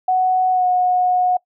sine tone with pitch glide, 742 to 728 Hz, F#5 to F#5, +5 to -28 cents, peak -13 dBFS, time 0.08-1.37 s, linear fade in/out 5 ms, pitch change -33 cents, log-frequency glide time 0.51-0.66 s, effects noise-tail reverb RT60 0.1 s tail -23 dB re dry

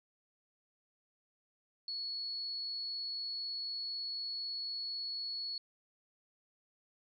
sine tone, 4382 Hz, C#8, 21 cents flat, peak -37 dBFS, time 1.88-5.58 s, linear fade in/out 2 ms, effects none

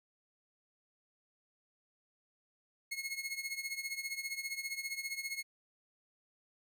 sawtooth tone with tremolo, 2170 Hz, C#7, 37 cents flat, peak -31 dBFS, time 2.91-5.43 s, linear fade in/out 10 ms, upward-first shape triangle, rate 15 Hz, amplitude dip 85%, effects none

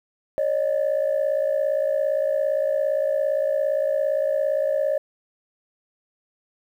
sine tone pair together, 552 / 609.5 Hz, C#5 / D#5, -7 / -36 cents, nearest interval major second, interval 171 cents, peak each -21 dBFS, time 0.38-4.98 s, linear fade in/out 0 ms, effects tanh soft clip ceiling -15 dBFS + 9-bit

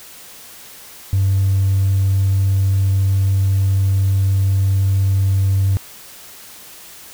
triangle tone, 96.9 Hz, G2, 20 cents flat, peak -9 dBFS, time 1.13-5.77 s, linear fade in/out 0 ms, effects tanh soft clip ceiling -9 dBFS + white hiss -39 dBFS RMS until 7.13 s

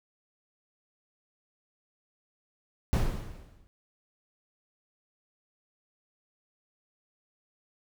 brown noise with exponential decay, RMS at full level -22 dBFS, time 2.93-3.67 s, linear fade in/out 0 ms, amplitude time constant 160 ms, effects none

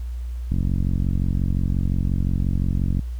click train, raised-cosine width 5 ms, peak -11 dBFS, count 114, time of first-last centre 0.52-2.993 s, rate 45.7 Hz, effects added 60 Hz sine -26 dBFS peak until 3.19 s + pink hiss -54 dBFS RMS until 3.19 s

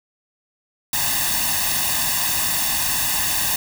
white noise with comb filter, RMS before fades -21 dBFS, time 0.93-3.56 s, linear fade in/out 2 ms, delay 1.1 ms, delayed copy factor +0.85, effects none

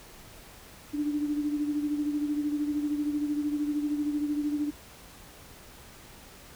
sine beating tone pair, 293.7 / 306.7 Hz, D4 / D#4, 0 / -25 cents, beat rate 13 Hz, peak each -27 / -35 dBFS, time 0.93-4.71 s, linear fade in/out 20 ms, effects pink hiss -50 dBFS RMS until 6.55 s

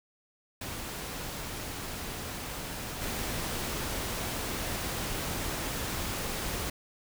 pink noise with level steps, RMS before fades -38 / -34 dBFS, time 0.61-6.7 s, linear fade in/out 5 ms, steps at 3.01 s, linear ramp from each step 10 ms, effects none

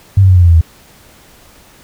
sine tone with pitch steps, 98 / 94.99 / 92.07 / 89.25 / 86.5 / 83.85 / 81.27 Hz, G2 / F#2 / F#2 / F2 / F2 / E2 / E2, 0 / +46 / -8 / +38 / -16 / +30 / -24 cents, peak -3 dBFS, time 0.17-0.611 s, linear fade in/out 5 ms, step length 63 ms, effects pink hiss -43 dBFS RMS until 1.83 s

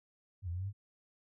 sine linear two-way sweep, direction down then up, 103.83 to 83.6 to 103.83 Hz, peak -35 dBFS, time 0.42-0.73 s, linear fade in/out 50 ms, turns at 0.49 s, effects none

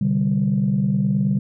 sine chord, C suspended second, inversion none, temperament equal with one note detuned, 127.68 / 146.83 / 196 Hz, C3 / D3 / G3, -42 / 0 / 0 cents, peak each -23 / -21 / -18 dBFS, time 0.01-1.39 s, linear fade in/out 5 ms, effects tanh soft clip ceiling -10 dBFS

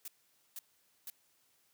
blue noise bursts, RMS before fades -44 dBFS, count 3, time 0.05-1.1 s, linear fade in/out 2 ms, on 30 ms, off 480 ms, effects white hiss -72 dBFS RMS until 1.73 s + high-pass 80 Hz 12 dB/octave

